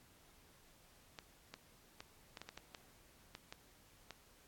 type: clicks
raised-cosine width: 0.2 ms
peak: -30 dBFS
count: 11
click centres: 1.188 / 1.54 / 2.005 / 2.372 / 2.416 / 2.49 / 2.576 / 2.748 / 3.351 / 3.525 / 4.107 s
effects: pink hiss -66 dBFS RMS until 4.47 s + AAC 64 kbps